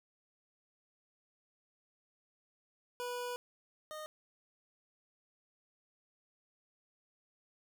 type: tone pair in turn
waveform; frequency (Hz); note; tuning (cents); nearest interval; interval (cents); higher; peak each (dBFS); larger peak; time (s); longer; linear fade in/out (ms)
25% pulse; 490 / 616; B4 / D#5; -14 / -17; major third; 397; second; -34 / -39; first; 3-3.36 / 3.91-4.06; first; 0
effects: none